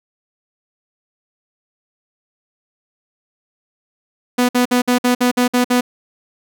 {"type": "tone bursts", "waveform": "sawtooth", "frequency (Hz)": 247.1, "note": "B3", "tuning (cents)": 1, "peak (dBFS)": -8, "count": 9, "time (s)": [4.38, 5.81], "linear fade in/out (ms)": 10, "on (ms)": 110, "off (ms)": 55, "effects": []}